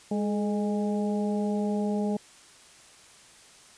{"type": "harmonic tone with a mistuned harmonic", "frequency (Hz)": 205.8, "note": "G#3", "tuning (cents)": -16, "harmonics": [1, 2, 3, 4], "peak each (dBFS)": [-26, -32, -36, -38], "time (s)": [0.11, 2.17], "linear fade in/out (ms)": 5, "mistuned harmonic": 2, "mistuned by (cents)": 50, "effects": ["white hiss -53 dBFS RMS until 3.77 s", "resampled to 22050 Hz"]}